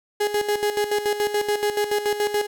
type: tone with tremolo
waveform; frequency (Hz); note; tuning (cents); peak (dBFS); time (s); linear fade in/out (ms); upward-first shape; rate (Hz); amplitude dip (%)
35% pulse; 415.3; G#4; 0; -17; 0.2-2.47; 10; square; 7; 65
effects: none